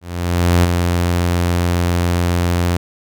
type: tone with ADSR envelope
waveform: sawtooth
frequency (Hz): 87.31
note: F2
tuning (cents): 0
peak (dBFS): -5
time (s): 0.01-2.77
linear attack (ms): 630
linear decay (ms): 12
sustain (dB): -5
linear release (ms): 5
effects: none